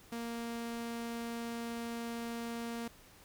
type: tone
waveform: sawtooth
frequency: 233.1 Hz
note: A#3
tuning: in tune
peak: -34 dBFS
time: 0.12-2.88 s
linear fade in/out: 5 ms
effects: pink hiss -59 dBFS RMS until 3.24 s